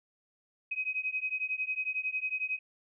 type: beating tone pair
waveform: sine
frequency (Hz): 2520 / 2531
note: D#7 / D#7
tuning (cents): +21 / +29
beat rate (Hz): 11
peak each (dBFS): -34 / -34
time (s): 0.71-2.59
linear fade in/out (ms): 10
effects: none